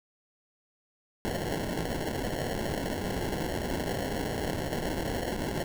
white noise with sample-and-hold, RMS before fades -32 dBFS, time 1.25-5.64 s, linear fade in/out 0 ms, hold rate 1225 Hz, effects none

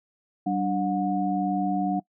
sine tone cluster, 191.5 / 293.5 / 724 Hz, G3 / D4 / F#5, -40 / -1 / -38 cents, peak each -27 dBFS, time 0.46-2 s, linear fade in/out 10 ms, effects noise-tail reverb RT60 0.1 s tail -22 dB re dry

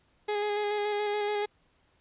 30% pulse tone with vibrato, 415.3 Hz, G#4, in tune, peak -25 dBFS, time 0.28-1.46 s, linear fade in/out 10 ms, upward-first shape square, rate 7 Hz, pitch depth 16 cents each way, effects pink hiss -68 dBFS RMS until 2 s + resampled to 8000 Hz

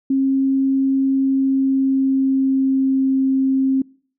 sine tone with pitch glide, 269 to 266.4 Hz, C4 to C4, +48 to +31 cents, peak -14 dBFS, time 0.1-3.82 s, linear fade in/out 5 ms, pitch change -17 cents, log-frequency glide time 1.1-3.12 s, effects noise-tail reverb RT60 0.5 s tail -25 dB re dry

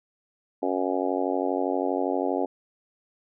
harmonic tone, 92.5 Hz, F#2, in tune, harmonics 3 / 4 / 5 / 6 / 7 / 8 / 9, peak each -29 / -30 / -31 / -32 / -32 / -33 / -34 dBFS, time 0.62-2.46 s, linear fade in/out 10 ms, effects none

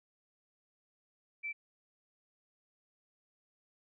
sine tone, 2328 Hz, D7, 16 cents flat, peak -36 dBFS, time 1.43-1.53 s, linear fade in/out 20 ms, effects none

